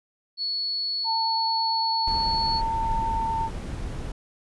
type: tone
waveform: sine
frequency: 4400 Hz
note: C#8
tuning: 14 cents flat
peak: -25 dBFS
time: 0.37-2.62 s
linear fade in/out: 50 ms
type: tone with vibrato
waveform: sine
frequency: 900 Hz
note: A5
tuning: 39 cents sharp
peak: -24 dBFS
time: 1.04-3.5 s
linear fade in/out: 50 ms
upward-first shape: triangle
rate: 8.9 Hz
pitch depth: 9 cents each way
type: noise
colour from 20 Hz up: brown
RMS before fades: -31 dBFS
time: 2.07-4.12 s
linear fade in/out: 5 ms
effects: resampled to 24000 Hz